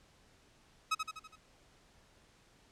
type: tone with echo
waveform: sawtooth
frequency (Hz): 1276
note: D#6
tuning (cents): +43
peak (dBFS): -25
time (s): 0.91-0.95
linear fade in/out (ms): 10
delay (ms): 82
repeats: 5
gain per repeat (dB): -5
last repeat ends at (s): 1.36
effects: pink hiss -65 dBFS RMS until 2.71 s + low-pass 8000 Hz 12 dB/octave